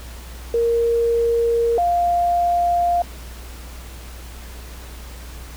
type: tone pair in turn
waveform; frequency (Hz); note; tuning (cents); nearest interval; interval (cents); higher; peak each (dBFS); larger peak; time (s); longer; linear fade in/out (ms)
sine; 466.2 / 698.5; A#4 / F5; 0 / 0; perfect fifth; 700; second; -15; neither; 0.54-1.78 / 1.78-3.02; neither; 2
effects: added 60 Hz sine -34 dBFS peak until 5.56 s + pink hiss -41 dBFS RMS until 5.56 s